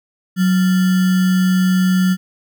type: tone with sample-and-hold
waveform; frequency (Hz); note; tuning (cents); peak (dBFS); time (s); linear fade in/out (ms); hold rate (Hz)
sine; 185; F#3; 0; -11; 0.36-2.17; 50; 1575
effects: none